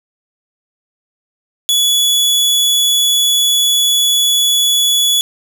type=tone; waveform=sawtooth; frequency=3408 Hz; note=G#7; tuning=44 cents sharp; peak=-7 dBFS; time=1.69-5.21 s; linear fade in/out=0 ms; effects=none